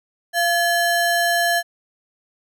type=ring-modulated tone; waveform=square; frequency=1200 Hz; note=D6; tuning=37 cents sharp; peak=-14 dBFS; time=0.33-1.63 s; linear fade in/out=50 ms; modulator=510 Hz; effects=none